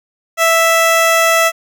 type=tone; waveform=15% pulse; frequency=659.3 Hz; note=E5; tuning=in tune; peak=-3 dBFS; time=0.37-1.52 s; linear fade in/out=50 ms; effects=none